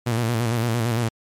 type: tone with vibrato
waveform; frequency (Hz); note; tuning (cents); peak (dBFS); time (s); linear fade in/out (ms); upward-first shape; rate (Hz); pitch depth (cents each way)
sawtooth; 116.54; A#2; 0; -16; 0.06-1.09; 10; square; 8.8; 61
effects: MP3 64 kbps